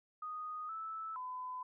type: tone with pitch steps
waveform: sine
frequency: 1242 / 1312 / 1009 Hz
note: D#6 / E6 / B5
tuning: -3 / -9 / +37 cents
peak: -40 dBFS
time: 0.22-1.63 s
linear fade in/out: 5 ms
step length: 470 ms
effects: none